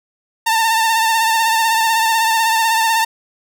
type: tone with vibrato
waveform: sawtooth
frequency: 900 Hz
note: A5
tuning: 39 cents sharp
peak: -9 dBFS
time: 0.46-3.05 s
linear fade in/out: 10 ms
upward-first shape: sine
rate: 16 Hz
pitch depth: 38 cents each way
effects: none